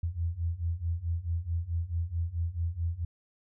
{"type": "beating tone pair", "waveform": "sine", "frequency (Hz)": [82, 86.6], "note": ["E2", "F2"], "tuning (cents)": [-9, -14], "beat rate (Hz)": 4.6, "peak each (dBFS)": [-33, -31], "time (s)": [0.03, 3.05], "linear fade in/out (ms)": 5, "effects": []}